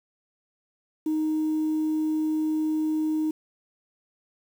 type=tone; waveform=sine; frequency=311.1 Hz; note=D#4; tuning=in tune; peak=-21 dBFS; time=1.06-3.31 s; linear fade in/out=5 ms; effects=tanh soft clip ceiling -20 dBFS + 8-bit